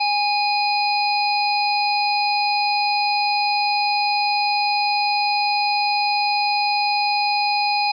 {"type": "harmonic tone", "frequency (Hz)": 825, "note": "G#5", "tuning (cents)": -12, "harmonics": [1, 3, 5, 6], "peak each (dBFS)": [-19, -24, -26, -27], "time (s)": [0, 7.92], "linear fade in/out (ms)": 10, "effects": []}